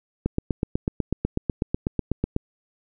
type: click train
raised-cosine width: 3 ms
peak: -9 dBFS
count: 18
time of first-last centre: 0.26-2.364 s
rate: 8.08 Hz
effects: none